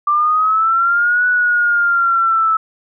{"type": "linear two-way sweep", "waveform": "sine", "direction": "up then down", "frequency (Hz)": [1174.7, 1480, 1306], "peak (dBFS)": -11, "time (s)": [0.07, 2.57], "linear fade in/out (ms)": 5, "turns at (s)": 1.27, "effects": []}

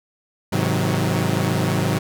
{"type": "chord", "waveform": "sawtooth", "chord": "Ab dominant seventh", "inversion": "none", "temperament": "equal with one note detuned", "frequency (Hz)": [103.83, 130.81, 159.11, 185], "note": ["Ab2", "C3", "Eb3", "Gb3"], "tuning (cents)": [0, 0, 39, 0], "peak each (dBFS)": -20, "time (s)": [0.52, 1.99], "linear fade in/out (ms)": 10, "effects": []}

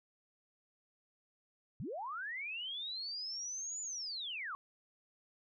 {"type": "linear two-way sweep", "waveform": "sine", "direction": "up then down", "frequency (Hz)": [93.6, 7040, 1066], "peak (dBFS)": -39, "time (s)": [1.8, 4.55], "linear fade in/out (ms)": 0, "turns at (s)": 3.81, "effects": []}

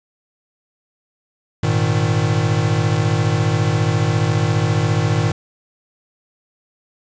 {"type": "chord", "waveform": "square", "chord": "Ab suspended second", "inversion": "none", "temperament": "equal with one note detuned", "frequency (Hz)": [103.83, 118.44, 155.56], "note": ["Ab2", "Bb2", "Eb3"], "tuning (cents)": [0, 28, 0], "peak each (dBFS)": -20, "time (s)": [1.63, 5.32], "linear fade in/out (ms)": 5, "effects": ["resampled to 16000 Hz", "7-bit"]}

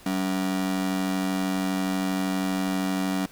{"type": "ring-modulated tone", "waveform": "45% pulse", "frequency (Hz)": 236, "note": "A#3", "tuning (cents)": 22, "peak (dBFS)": -21, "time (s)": [0.06, 3.26], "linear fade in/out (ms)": 2, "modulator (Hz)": 46.3, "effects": ["pink hiss -50 dBFS RMS until 3.31 s"]}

